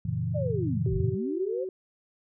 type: chord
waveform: sine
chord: F# dominant seventh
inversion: none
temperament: equal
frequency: 92.5 / 116.54 / 138.59 / 164.81 Hz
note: F#2 / A#2 / C#3 / E3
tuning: 0 / 0 / 0 / 0 cents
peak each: -34 / -30 / -34 / -32 dBFS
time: 0.05-1.15 s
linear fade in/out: 5 ms
type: linear two-way sweep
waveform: sine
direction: down then up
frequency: 622.3 to 34.65 to 543 Hz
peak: -29 dBFS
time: 0.34-1.65 s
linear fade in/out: 20 ms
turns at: 0.95 s
type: tone with pitch glide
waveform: sine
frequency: 382.1 to 375.5 Hz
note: G4 to F#4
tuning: -44 to +26 cents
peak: -31 dBFS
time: 0.86-1.69 s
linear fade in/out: 2 ms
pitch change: -30 cents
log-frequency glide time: 1.32-1.56 s
effects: none